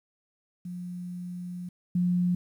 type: tone pair in turn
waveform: sine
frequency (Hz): 178.1 / 178.1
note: F3 / F3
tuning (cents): +34 / +34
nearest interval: unison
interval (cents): 0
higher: neither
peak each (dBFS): -34 / -22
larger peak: second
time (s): 0.65-1.69 / 1.95-2.35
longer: first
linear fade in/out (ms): 5
effects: 10-bit